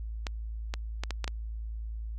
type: clicks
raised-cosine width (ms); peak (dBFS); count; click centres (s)
0.2; -16; 6; 0.268 / 0.739 / 1.036 / 1.107 / 1.243 / 1.278
effects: added 55 Hz sine -34 dBFS peak until 2.18 s